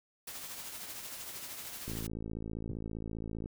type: noise with tremolo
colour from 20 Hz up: white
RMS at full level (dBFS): -42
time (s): 0.27-2.07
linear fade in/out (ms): 5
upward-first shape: triangle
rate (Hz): 13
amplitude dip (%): 45
type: click train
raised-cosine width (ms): 3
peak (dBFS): -27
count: 88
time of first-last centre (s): 1.88-3.459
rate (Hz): 55.1
type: tone with exponential decay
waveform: sine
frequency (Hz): 111.4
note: A2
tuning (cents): +22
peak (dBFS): -29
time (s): 2.69-2.77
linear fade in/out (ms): 5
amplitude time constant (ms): 17
effects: none